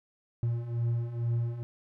triangle beating tone pair, 116.2 / 118.4 Hz, A#2 / A#2, -5 / +27 cents, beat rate 2.2 Hz, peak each -32 / -27 dBFS, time 0.43-1.63 s, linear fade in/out 0 ms, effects none

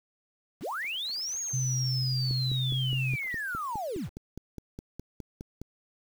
sine linear two-way sweep, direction up then down, 33.42 to 6645 to 33.42 Hz, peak -31 dBFS, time 0.6-4.1 s, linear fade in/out 50 ms, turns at 1.39 s
sine tone with pitch glide, 128.7 to 130.27 Hz, C3 to C3, -28 to -7 cents, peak -27 dBFS, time 1.53-3.16 s, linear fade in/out 10 ms, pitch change +21 cents, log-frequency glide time 2.47-2.92 s
click train, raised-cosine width 3 ms, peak -26 dBFS, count 17, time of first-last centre 2.31-5.616 s, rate 4.84 Hz
effects 8-bit

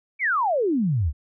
sine exponential sweep, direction down, 2366 to 65.41 Hz, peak -19 dBFS, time 0.19-1.13 s, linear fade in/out 50 ms, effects none

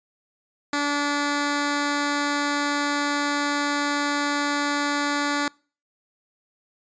10% pulse tone with notch filter, 288.8 Hz, D4, 29 cents flat, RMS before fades -24 dBFS, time 0.73-5.48 s, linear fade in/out 2 ms, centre 670 Hz, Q 1.6, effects noise-tail reverb RT60 0.4 s tail -26 dB re dry + resampled to 16000 Hz

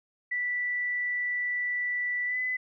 sine tone with pitch glide, 1968 to 2009 Hz, B6 to B6, -7 to +29 cents, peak -27 dBFS, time 0.31-2.57 s, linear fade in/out 10 ms, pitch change +36 cents, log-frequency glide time 2.26-2.38 s, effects none

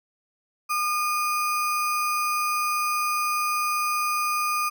sine tone with sample-and-hold, 1213 Hz, D#6, 44 cents flat, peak -22 dBFS, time 0.69-4.7 s, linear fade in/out 20 ms, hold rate 3675 Hz, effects none

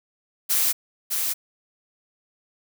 blue noise with echo, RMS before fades -21 dBFS, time 0.49-0.73 s, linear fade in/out 20 ms, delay 610 ms, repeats 1, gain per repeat -4 dB, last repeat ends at 1.34 s, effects none

